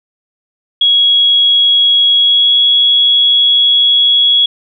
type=tone with pitch glide; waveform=sine; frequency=3323 to 3344 Hz; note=G#7 to G#7; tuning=0 to +11 cents; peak=-6 dBFS; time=0.81-4.46 s; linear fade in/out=5 ms; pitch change=+11 cents; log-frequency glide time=2.15-2.56 s; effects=none